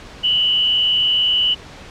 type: tone with frequency modulation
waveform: sine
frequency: 2960 Hz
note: F#7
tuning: in tune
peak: -13 dBFS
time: 0.23-1.55 s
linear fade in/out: 20 ms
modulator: 147 Hz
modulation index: 0.48
effects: pink hiss -38 dBFS RMS until 1.9 s + low-pass 5000 Hz 12 dB/octave